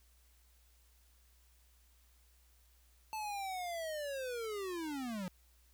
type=linear sweep; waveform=square; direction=down; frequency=880 to 175.2 Hz; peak=-39 dBFS; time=3.13-5.28 s; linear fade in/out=0 ms; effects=added 60 Hz sine -65 dBFS peak until 5.73 s + white hiss -71 dBFS RMS until 5.73 s